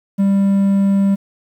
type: tone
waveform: triangle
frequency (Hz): 197.2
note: G3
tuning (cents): +11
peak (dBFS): -9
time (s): 0.18-1.16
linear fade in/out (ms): 20
effects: 8-bit